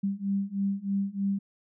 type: beating tone pair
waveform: sine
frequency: 196 / 199.2 Hz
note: G3 / G3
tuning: 0 / +28 cents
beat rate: 3.2 Hz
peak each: -30 / -29 dBFS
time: 0.03-1.39 s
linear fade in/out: 10 ms
effects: none